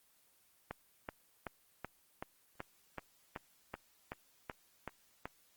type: click train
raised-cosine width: 0.5 ms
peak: -25 dBFS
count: 13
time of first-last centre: 0.71-5.255 s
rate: 2.64 Hz
effects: white hiss -70 dBFS RMS until 5.56 s + Opus 24 kbps